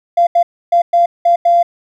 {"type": "tone bursts at uneven times", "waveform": "triangle", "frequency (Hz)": 690, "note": "F5", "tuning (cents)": -21, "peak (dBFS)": -3, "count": 6, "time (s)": [[0.17, 0.27], [0.35, 0.43], [0.72, 0.82], [0.93, 1.06], [1.25, 1.36], [1.45, 1.63]], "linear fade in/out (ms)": 10, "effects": ["tanh soft clip ceiling -5 dBFS"]}